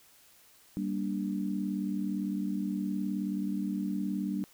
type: chord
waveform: sine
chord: G minor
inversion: none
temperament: just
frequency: 196 / 235.2 / 294 Hz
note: G3 / Bb3 / D4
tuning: 0 / +16 / +2 cents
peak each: -32 / -37 / -35 dBFS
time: 0.77-4.44 s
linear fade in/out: 0 ms
effects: white hiss -60 dBFS RMS until 4.53 s